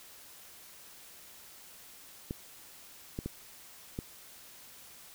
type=clicks; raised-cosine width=3 ms; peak=-22 dBFS; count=4; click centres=2.309 / 3.189 / 3.26 / 3.989 s; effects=white hiss -53 dBFS RMS until 5.14 s